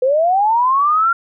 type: linear sweep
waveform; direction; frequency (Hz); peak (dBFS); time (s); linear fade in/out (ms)
sine; up; 493.9 to 1394; -11; 0.02-1.13; 5
effects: none